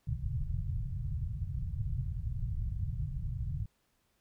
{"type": "low-pass noise", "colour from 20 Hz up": "white", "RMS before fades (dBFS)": -35, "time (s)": [0.07, 3.66], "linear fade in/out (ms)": 5, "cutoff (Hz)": 140, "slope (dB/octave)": 48, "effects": ["pink hiss -75 dBFS RMS until 4.2 s"]}